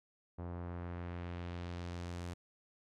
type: tone with low-pass filter sweep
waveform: sawtooth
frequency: 87.31 Hz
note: F2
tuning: in tune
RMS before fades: -43 dBFS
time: 0.38-2.34 s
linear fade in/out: 10 ms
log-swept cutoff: 930 to 9300 Hz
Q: 1
effects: none